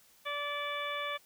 harmonic tone with a mistuned harmonic, 580 Hz, D5, 22 cents flat, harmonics 1 / 2 / 3 / 4 / 5 / 6, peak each -40 / -38 / -42 / -40 / -48 / -42 dBFS, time 0.25-1.18 s, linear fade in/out 20 ms, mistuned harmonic 5, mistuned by +22 cents, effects white hiss -63 dBFS RMS until 1.25 s

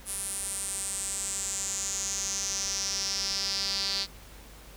sawtooth tone with band-pass filter sweep, 196 Hz, G3, in tune, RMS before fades -32 dBFS, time 0.05-4.07 s, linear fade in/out 50 ms, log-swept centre 10000 to 4500 Hz, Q 6.1, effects added 50 Hz sine -50 dBFS peak until 4.76 s + pink hiss -51 dBFS RMS until 4.76 s

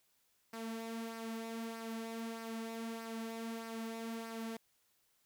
sawtooth tone with flanger, 226.8 Hz, A#3, 47 cents flat, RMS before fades -43 dBFS, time 0.53-4.57 s, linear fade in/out 5 ms, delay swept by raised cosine 0.28 to 3.78 ms, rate 1.6 Hz, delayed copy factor -0.5, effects white hiss -75 dBFS RMS until 5.25 s

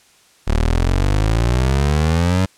25% pulse exponential sweep, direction up, 36.42 to 96 Hz, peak -10 dBFS, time 0.47-2.46 s, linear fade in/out 10 ms, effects white hiss -52 dBFS RMS until 2.57 s + low-pass 9000 Hz 12 dB/octave

